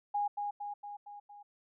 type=tone with echo; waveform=sine; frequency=821 Hz; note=G#5; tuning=20 cents flat; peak=-29 dBFS; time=0.14-0.28 s; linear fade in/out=10 ms; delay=230 ms; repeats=5; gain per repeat=-4 dB; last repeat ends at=1.43 s; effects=none